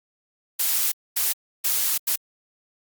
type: noise bursts at uneven times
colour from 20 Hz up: blue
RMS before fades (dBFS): -22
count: 4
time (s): 0.59-0.92 / 1.16-1.33 / 1.64-1.98 / 2.07-2.16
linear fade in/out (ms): 10
effects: Opus 48 kbps